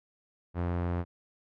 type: tone with low-pass filter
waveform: sawtooth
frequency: 87.31 Hz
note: F2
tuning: in tune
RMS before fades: -31 dBFS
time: 0.54-1.05 s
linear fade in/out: 50 ms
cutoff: 1400 Hz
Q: 0.79
effects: none